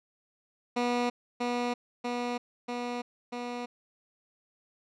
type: tone with echo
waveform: 15% pulse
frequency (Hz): 243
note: B3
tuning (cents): -28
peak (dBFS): -20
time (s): 0.76-1.1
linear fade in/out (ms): 10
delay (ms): 640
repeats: 4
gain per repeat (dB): -2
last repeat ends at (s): 3.66
effects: low-pass 5000 Hz 12 dB/octave